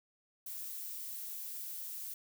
violet noise, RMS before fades -43 dBFS, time 0.46-2.14 s, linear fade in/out 5 ms, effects none

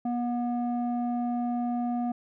square tone with low-pass filter, 241.4 Hz, B3, 39 cents flat, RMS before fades -29 dBFS, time 0.05-2.12 s, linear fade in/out 5 ms, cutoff 640 Hz, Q 2.6, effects none

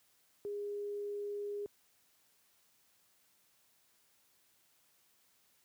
sine tone, 409.5 Hz, G#4, 24 cents flat, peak -37 dBFS, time 0.45-1.66 s, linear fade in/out 0 ms, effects white hiss -71 dBFS RMS until 5.64 s + high-pass 60 Hz 12 dB/octave

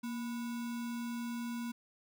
sine tone with sample-and-hold, 235.3 Hz, A#3, 16 cents sharp, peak -36 dBFS, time 0.03-1.72 s, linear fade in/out 10 ms, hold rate 1225 Hz, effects none

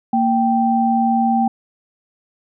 sine tone pair together, 231.4 / 782.2 Hz, A#3 / G5, -13 / -4 cents, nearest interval octave + major sixth, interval 2109 cents, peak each -16 dBFS, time 0.13-1.48 s, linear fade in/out 5 ms, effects none

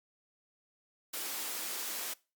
white high-pass noise, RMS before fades -38 dBFS, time 1.13-2.14 s, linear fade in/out 10 ms, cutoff 240 Hz, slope 24 dB/octave, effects noise-tail reverb RT60 0.3 s tail -22 dB re dry + Opus 48 kbps

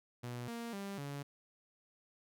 sawtooth tone with pitch steps, 121.6 / 233.5 / 198.3 / 141.9 Hz, B2 / A#3 / G3 / C#3, -26 / +3 / +20 / +41 cents, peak -37 dBFS, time 0.23-1.23 s, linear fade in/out 10 ms, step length 250 ms, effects none

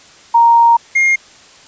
sine / triangle tone pair in turn, 932.3 / 2130 Hz, A#5 / C7, 0 / +30 cents, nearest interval octave + major second, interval 1430 cents, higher second, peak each -5 / -7 dBFS, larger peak first, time 0.34-0.77 / 0.95-1.16 s, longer first, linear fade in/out 10 ms, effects white hiss -42 dBFS RMS until 1.67 s + resampled to 16000 Hz

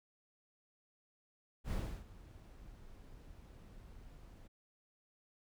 brown noise with ADSR envelope, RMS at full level -36 dBFS, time 1.64-4.48 s, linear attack 74 ms, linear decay 320 ms, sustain -19 dB, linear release 15 ms, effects none

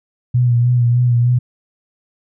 sine tone with vibrato, 121.5 Hz, B2, 28 cents flat, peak -10 dBFS, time 0.34-1.39 s, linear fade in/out 10 ms, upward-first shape sine, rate 3.3 Hz, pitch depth 36 cents each way, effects none

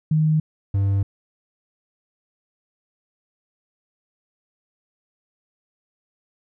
sine / triangle tone pair in turn, 155.56 / 98.72 Hz, D#3 / G2, 0 / +13 cents, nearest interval minor sixth, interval 787 cents, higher first, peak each -15 dBFS, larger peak neither, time 0.11-0.4 / 0.74-1.03 s, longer neither, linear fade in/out 5 ms, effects none

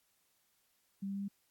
sine tone with pitch steps, 196 / 197.25 / 198.51 / 199.77 Hz, G3 / G3 / G3 / G3, 0 / +11 / +22 / +33 cents, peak -36 dBFS, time 1.02-1.284 s, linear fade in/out 10 ms, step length 66 ms, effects white hiss -75 dBFS RMS until 1.5 s + AAC 64 kbps

